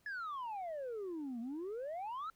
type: exponential two-way sweep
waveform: sine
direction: down then up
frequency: 1734 to 225.1 to 1359 Hz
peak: -37 dBFS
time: 0.06-2.3 s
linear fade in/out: 2 ms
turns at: 1.4 s
effects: tanh soft clip ceiling -38 dBFS + pink hiss -73 dBFS RMS until 2.35 s